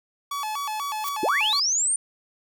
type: tone with vibrato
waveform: 45% pulse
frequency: 987.8 Hz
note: B5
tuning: in tune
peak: -27 dBFS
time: 0.31-1.6 s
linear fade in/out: 5 ms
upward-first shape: square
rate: 4.1 Hz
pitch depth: 240 cents each way
type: noise with exponential growth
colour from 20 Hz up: blue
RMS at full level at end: -27 dBFS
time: 0.98-1.09 s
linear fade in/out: 5 ms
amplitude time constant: 23 ms
type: linear sweep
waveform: sine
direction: up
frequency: 262.4 to 9160 Hz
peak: -20 dBFS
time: 1.23-1.96 s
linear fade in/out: 2 ms
effects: none